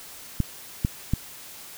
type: clicks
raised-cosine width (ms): 5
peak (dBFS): -9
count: 3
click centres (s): 0.403 / 0.849 / 1.136
effects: white hiss -43 dBFS RMS until 1.77 s